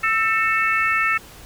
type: harmonic tone with a mistuned harmonic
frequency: 440 Hz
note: A4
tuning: in tune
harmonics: 3 / 4 / 5 / 6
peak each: -21 / -22 / -23 / -24 dBFS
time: 0.03-1.18 s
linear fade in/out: 10 ms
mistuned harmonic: 4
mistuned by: +40 cents
effects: pink hiss -43 dBFS RMS until 1.45 s